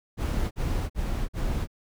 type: noise bursts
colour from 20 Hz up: brown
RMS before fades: -27 dBFS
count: 4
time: 0.17-1.674 s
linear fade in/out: 50 ms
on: 340 ms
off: 48 ms
effects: none